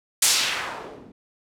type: noise with low-pass filter sweep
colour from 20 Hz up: blue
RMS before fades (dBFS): -25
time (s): 0.22-1.12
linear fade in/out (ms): 5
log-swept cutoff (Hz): 9100 to 200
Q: 1.1
effects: none